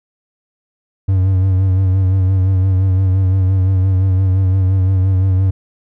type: tone with vibrato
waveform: triangle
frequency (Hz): 94.4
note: F#2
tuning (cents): +35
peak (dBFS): -8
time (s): 1.08-5.51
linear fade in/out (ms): 10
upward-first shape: sine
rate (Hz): 5.8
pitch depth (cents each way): 40
effects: none